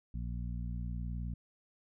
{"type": "harmonic tone", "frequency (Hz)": 59.5, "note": "A#1", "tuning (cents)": 36, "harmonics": [1, 2, 3, 4], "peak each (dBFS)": [-37, -42, -44, -50], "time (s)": [0.14, 1.34], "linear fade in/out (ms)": 5, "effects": []}